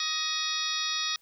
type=harmonic tone with a mistuned harmonic; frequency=627 Hz; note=D#5; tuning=13 cents sharp; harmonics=2 / 3 / 4 / 5 / 6 / 7 / 8 / 9; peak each=-37 / -38 / -38 / -37 / -33 / -37 / -36 / -35 dBFS; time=0-1.16 s; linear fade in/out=2 ms; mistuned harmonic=5; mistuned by=+120 cents; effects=white hiss -65 dBFS RMS until 1.21 s